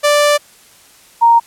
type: tone pair in turn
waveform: sawtooth / sine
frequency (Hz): 587.3 / 930.9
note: D5 / A#5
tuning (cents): 0 / -3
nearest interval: minor sixth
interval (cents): 797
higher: second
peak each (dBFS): -5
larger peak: neither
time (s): 0.03-0.38 / 1.21-1.4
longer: first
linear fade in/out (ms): 20
effects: white hiss -45 dBFS RMS until 1.46 s + low-pass 12000 Hz 12 dB/octave